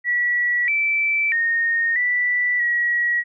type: tone with pitch steps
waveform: sine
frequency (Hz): 1940 / 2325 / 1849 / 1968 / 1915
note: B6 / D7 / A#6 / B6 / A#6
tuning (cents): -31 / -18 / -15 / -7 / +46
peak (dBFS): -17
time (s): 0.04-3.24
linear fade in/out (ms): 50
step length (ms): 640
effects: none